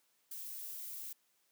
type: noise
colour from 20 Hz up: violet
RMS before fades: -45 dBFS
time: 0.31-1.13 s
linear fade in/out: 5 ms
effects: white hiss -75 dBFS RMS until 1.51 s + high-pass 150 Hz 12 dB/octave